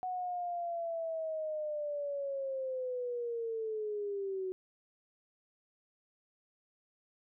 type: linear sweep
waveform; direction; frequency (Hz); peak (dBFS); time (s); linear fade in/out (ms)
sine; down; 740 to 370; -34; 0.03-4.52; 0
effects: none